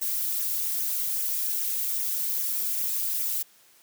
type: noise with flanger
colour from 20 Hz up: violet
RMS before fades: -28 dBFS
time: 0.01-3.43 s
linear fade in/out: 10 ms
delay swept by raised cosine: 0.22 to 5.02 ms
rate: 2.5 Hz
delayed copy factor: -0.7
effects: white hiss -58 dBFS RMS until 3.82 s + high-pass 150 Hz 12 dB/octave